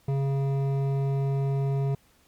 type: tone with hard clipping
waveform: triangle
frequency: 137.4 Hz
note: C#3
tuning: 15 cents flat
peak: -25 dBFS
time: 0.08-1.95 s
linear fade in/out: 5 ms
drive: 15 dB
effects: pink hiss -62 dBFS RMS until 2.27 s + MP3 96 kbps